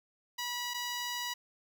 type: tone pair in turn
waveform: 10% pulse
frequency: 973 / 973 Hz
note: B5 / B5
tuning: -26 / -26 cents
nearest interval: unison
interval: 0 cents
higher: neither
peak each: -26 dBFS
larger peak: neither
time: 0.38-0.74 / 0.74-1.34 s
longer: second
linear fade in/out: 10 ms
effects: none